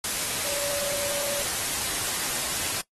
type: tone in noise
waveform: sine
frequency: 573 Hz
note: D5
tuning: 43 cents flat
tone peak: -32 dBFS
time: 0.45-1.42 s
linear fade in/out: 2 ms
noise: white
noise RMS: -28 dBFS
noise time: 0.04-2.81 s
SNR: -7 dB
effects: noise-tail reverb RT60 0.1 s tail -20 dB re dry + AAC 32 kbps